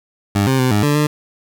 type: tone with pitch steps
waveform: 20% pulse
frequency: 100.8 / 132.5 / 128.4 / 103.8 / 146.4 / 149.5 Hz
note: G2 / C3 / C3 / G#2 / D3 / D3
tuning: +49 / +22 / -32 / 0 / -5 / +31 cents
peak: -8 dBFS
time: 0.35-1.07 s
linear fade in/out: 5 ms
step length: 120 ms
effects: 8-bit